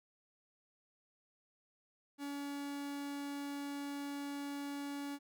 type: tone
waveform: 45% pulse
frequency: 283.8 Hz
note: C#4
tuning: 41 cents sharp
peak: -40 dBFS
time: 2.18-5.19 s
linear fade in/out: 50 ms
effects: none